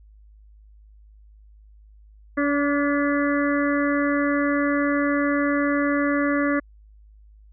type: harmonic tone with a mistuned harmonic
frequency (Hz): 286.3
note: D4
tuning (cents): -44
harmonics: 1 / 2 / 4 / 5 / 6 / 7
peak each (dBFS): -21 / -26 / -29 / -32 / -29 / -32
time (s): 2.37-6.6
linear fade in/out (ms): 10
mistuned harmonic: 4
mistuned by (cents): +20
effects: added 52 Hz sine -47 dBFS peak until 7.52 s